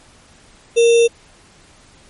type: tone with sample-and-hold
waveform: sine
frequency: 466.2 Hz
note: A#4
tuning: in tune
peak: -8 dBFS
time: 0.76-1.08 s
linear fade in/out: 20 ms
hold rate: 3150 Hz
effects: pink hiss -48 dBFS RMS until 2.09 s + MP3 48 kbps